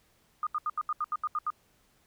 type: tone bursts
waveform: sine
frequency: 1224 Hz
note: D#6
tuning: 29 cents flat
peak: -27 dBFS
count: 10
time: 0.43-1.503 s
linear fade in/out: 2 ms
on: 38 ms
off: 77 ms
effects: pink hiss -67 dBFS RMS until 2.06 s